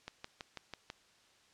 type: click train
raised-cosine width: 0.2 ms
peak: -25 dBFS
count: 6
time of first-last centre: 0.08-0.901 s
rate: 6.09 Hz
effects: white hiss -66 dBFS RMS until 1.53 s + low-pass 6000 Hz 12 dB/octave